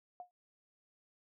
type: tone with exponential decay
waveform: sine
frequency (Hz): 717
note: F5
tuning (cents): +45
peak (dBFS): -40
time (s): 0.2-0.31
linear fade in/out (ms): 1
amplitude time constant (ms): 22
effects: none